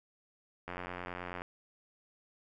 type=click train; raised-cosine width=0.5 ms; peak=-25 dBFS; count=67; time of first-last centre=0.68-1.419 s; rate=89.3 Hz; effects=none